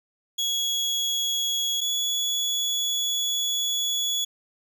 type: tone pair in turn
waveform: 30% pulse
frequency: 3344 / 3391 Hz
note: G#7 / G#7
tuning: +11 / +35 cents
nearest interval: unison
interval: 24 cents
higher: second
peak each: -21 dBFS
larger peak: neither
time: 0.38-1.81 / 1.81-4.25 s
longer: second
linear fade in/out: 10 ms
effects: none